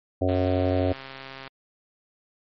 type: harmonic tone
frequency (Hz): 92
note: F#2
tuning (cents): -9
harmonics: 1 / 3 / 4 / 5 / 6 / 7 / 8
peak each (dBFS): -25 / -26 / -31 / -31 / -28 / -29 / -34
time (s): 0.21-0.93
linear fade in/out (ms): 10
type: click train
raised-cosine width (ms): 0.3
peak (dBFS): -23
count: 160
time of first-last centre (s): 0.29-1.477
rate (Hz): 134
effects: MP3 32 kbps